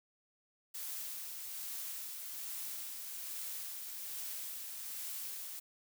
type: noise with tremolo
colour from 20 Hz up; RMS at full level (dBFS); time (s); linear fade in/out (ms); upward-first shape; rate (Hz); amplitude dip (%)
blue; -42; 0.74-5.6; 10; sine; 1.2; 30
effects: none